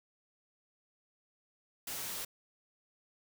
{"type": "noise", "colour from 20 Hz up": "white", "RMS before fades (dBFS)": -40, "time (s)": [1.87, 2.25], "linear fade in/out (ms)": 5, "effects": []}